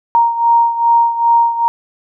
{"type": "beating tone pair", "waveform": "sine", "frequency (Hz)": [932.3, 934.8], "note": ["A#5", "A#5"], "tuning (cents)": [0, 5], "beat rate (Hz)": 2.5, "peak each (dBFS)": [-10, -15], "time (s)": [0.15, 1.68], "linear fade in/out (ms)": 0, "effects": []}